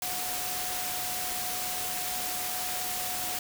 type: tone in noise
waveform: sine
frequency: 730 Hz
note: F#5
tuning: 24 cents flat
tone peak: -39 dBFS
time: 0.02-3.39 s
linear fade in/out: 2 ms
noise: white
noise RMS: -33 dBFS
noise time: 0.02-3.39 s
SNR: -9 dB
effects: none